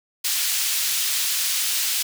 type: high-pass noise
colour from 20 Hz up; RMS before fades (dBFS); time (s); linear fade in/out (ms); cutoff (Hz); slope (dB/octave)
pink; -23; 0.24-2.03; 10; 3300; 12
effects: none